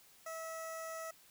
15% pulse tone with notch filter, 649 Hz, E5, 27 cents flat, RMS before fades -44 dBFS, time 0.26-1.11 s, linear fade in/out 5 ms, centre 3000 Hz, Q 0.86, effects white hiss -63 dBFS RMS until 1.3 s

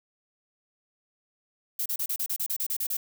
violet noise bursts, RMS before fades -29 dBFS, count 12, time 1.79-2.969 s, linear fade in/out 5 ms, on 68 ms, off 33 ms, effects none

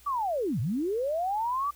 sine linear two-way sweep, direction down then up, 1183 to 100 to 1183 Hz, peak -26 dBFS, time 0.06-1.71 s, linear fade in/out 10 ms, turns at 0.6 s, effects added 60 Hz sine -57 dBFS peak until 1.75 s + white hiss -57 dBFS RMS until 1.75 s

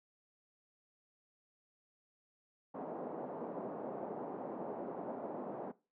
white band-pass noise, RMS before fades -43 dBFS, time 2.74-5.72 s, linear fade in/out 10 ms, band 190 to 760 Hz, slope 24 dB/octave, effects noise-tail reverb RT60 0.3 s tail -19 dB re dry

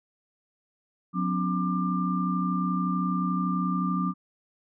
sine tone cluster, 180.9 / 254.5 / 286.1 / 1192 Hz, F#3 / C4 / D4 / D6, -39 / -48 / -45 / +25 cents, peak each -26 / -33 / -34 / -30 dBFS, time 1.13-4.14 s, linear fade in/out 50 ms, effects none

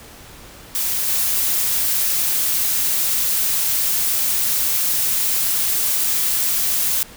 blue noise with level steps, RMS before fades -21 / -19 dBFS, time 0.75-7.03 s, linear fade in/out 0 ms, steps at 1.08 s, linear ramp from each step 2 ms, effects pink hiss -41 dBFS RMS until 7.16 s

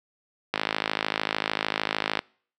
click train, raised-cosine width 0.3 ms, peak -7 dBFS, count 89, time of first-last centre 0.54-2.191 s, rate 53.3 Hz, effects noise-tail reverb RT60 0.5 s tail -26 dB re dry + high-pass 200 Hz 12 dB/octave

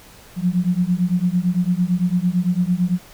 sine beating tone pair, 174.61 / 183.51 Hz, F3 / F#3, 0 / -14 cents, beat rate 8.9 Hz, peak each -19 dBFS, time 0.36-2.99 s, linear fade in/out 50 ms, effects pink hiss -45 dBFS RMS until 3.13 s

